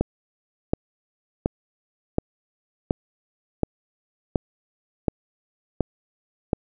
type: click train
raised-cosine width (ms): 2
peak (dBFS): -6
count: 10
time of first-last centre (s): 0.01-6.532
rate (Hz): 1.38
effects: none